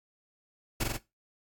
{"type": "noise with echo", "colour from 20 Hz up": "pink", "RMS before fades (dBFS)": -28, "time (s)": [0.8, 0.84], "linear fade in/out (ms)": 10, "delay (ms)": 44, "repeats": 3, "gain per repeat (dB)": -2, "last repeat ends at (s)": 0.972, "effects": ["noise-tail reverb RT60 0.2 s tail -17 dB re dry", "AAC 64 kbps"]}